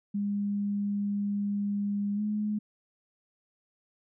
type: tone with pitch glide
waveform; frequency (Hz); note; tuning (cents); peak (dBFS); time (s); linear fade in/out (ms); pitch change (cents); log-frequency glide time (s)
sine; 203 to 210.6; G#3 to G#3; -39 to +24; -27; 0.14-2.59; 10; +63; 2.15-2.21
effects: none